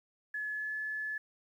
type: tone with pitch glide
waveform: sine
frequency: 1708 to 1721.9 Hz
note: G#6 to A6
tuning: +48 to -38 cents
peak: -34 dBFS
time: 0.34-1.18 s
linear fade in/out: 5 ms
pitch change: +14 cents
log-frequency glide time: 0.51-0.74 s
effects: 11-bit